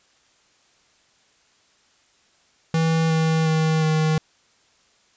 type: tone with pitch steps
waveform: square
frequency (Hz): 162.3 / 160.44 / 158.59 / 156.77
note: E3 / E3 / D#3 / D#3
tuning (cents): -27 / -47 / +33 / +13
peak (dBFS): -18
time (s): 2.74-4.18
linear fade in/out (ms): 2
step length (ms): 360
effects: white hiss -60 dBFS RMS until 5.16 s + resampled to 16000 Hz